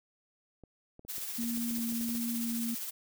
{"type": "clicks", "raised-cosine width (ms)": 2, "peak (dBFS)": -37, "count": 12, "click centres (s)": [0.637, 0.994, 1.05, 1.181, 1.439, 1.577, 1.708, 1.785, 1.924, 2.011, 2.091, 2.152]}
{"type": "noise with tremolo", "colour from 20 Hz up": "blue", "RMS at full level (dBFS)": -37, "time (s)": [1.08, 2.91], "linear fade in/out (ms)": 20, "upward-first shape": "sine", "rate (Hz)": 15, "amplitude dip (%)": 35}
{"type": "tone with vibrato", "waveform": "sine", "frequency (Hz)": 233.1, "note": "A#3", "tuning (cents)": 0, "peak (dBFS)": -32, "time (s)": [1.38, 2.75], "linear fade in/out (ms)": 10, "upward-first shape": "sine", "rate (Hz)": 1.4, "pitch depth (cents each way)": 9}
{"effects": []}